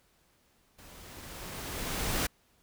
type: noise with level ramp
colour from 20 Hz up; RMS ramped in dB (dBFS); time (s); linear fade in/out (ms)
pink; -53 to -29; 0.78-2.27; 10
effects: pink hiss -68 dBFS RMS until 2.62 s